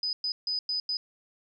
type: tone bursts at uneven times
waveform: sine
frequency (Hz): 4993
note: D#8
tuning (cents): +5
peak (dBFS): -27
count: 5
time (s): 0.03-0.13 / 0.24-0.32 / 0.47-0.59 / 0.69-0.8 / 0.89-0.97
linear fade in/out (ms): 2
effects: none